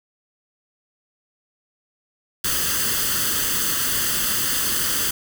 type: noise with comb filter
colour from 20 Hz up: white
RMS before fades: -22 dBFS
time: 2.44-5.11 s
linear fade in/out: 5 ms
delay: 0.64 ms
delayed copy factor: +0.7
effects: none